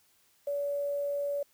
sine tone with quantisation, 571 Hz, D5, 49 cents flat, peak -29 dBFS, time 0.47-1.43 s, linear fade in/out 5 ms, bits 9, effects white hiss -67 dBFS RMS until 1.53 s

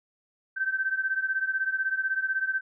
sine beating tone pair, 1545 / 1561 Hz, G6 / G6, -26 / -8 cents, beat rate 16 Hz, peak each -27 / -30 dBFS, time 0.56-2.61 s, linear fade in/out 20 ms, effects none

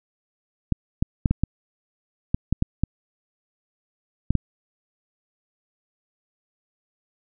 clicks, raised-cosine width 5 ms, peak -7 dBFS, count 11, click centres 0.723 / 1.025 / 1.258 / 1.31 / 1.436 / 2.345 / 2.526 / 2.624 / 2.836 / 4.306 / 4.353 s, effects none

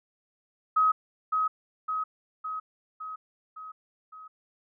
sine tone with echo, 1269 Hz, D#6, 34 cents sharp, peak -19 dBFS, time 0.76-0.92 s, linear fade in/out 10 ms, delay 560 ms, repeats 6, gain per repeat -4 dB, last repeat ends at 4.28 s, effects none

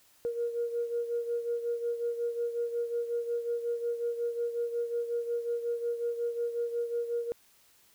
sine beating tone pair, 471 / 476.5 Hz, A#4 / A#4, +18 / +38 cents, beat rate 5.5 Hz, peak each -30 / -36 dBFS, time 0.25-7.32 s, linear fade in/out 0 ms, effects tanh soft clip ceiling -22 dBFS + white hiss -63 dBFS RMS until 7.94 s

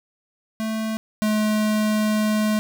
square tone pair in turn, 220 / 213.9 Hz, A3 / A3, 0 / -49 cents, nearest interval unison, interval 49 cents, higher first, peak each -24 / -19 dBFS, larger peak second, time 0.6-0.97 / 1.22-2.59 s, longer second, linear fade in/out 0 ms, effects none

